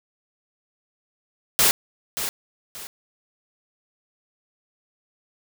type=noise with echo; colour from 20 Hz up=white; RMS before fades=-17 dBFS; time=1.59-1.71 s; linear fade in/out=0 ms; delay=580 ms; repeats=2; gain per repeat=-10 dB; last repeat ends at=2.87 s; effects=none